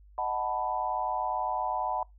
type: chord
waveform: sine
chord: B dominant seventh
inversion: first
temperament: equal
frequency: 622.3 / 740 / 880 / 987.8 Hz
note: D#5 / F#5 / A5 / B5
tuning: 0 / 0 / 0 / 0 cents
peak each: -37 / -32 / -33 / -33 dBFS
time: 0.18-2.03 s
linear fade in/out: 2 ms
effects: noise-tail reverb RT60 0.2 s tail -26 dB re dry + added 50 Hz sine -52 dBFS peak until 2.18 s